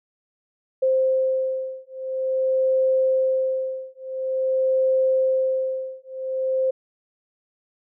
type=beating tone pair; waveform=sine; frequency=523.3 / 523.78 Hz; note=C5 / C5; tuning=0 / +2 cents; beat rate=0.48 Hz; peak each=-22 dBFS; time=0.82-6.71 s; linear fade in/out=10 ms; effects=none